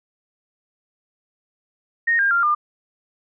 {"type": "tone with pitch steps", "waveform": "sine", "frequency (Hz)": [1855, 1605.6, 1389.7, 1202.8], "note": ["A#6", "G6", "F6", "D6"], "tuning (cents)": [-9, 41, -9, 41], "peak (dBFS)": -15, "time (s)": [2.07, 2.55], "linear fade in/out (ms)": 10, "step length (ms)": 120, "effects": []}